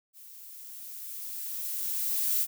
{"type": "noise with level ramp", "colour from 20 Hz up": "violet", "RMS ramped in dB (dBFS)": [-50, -26], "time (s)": [0.13, 2.47], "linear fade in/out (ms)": 50, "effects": []}